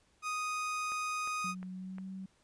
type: tone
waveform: 30% pulse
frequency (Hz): 1244.5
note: D#6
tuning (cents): 0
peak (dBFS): -31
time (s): 0.22-1.55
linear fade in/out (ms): 50
type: click train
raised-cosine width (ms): 0.5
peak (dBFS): -35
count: 4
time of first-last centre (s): 0.92-1.984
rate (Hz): 2.82
type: tone with pitch glide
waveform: sine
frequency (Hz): 184.7 to 190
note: F#3 to F#3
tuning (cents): -3 to +46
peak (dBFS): -40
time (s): 1.44-2.26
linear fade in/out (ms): 5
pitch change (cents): +49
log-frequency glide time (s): 1.71-2.06
effects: pink hiss -70 dBFS RMS until 2.43 s + resampled to 22050 Hz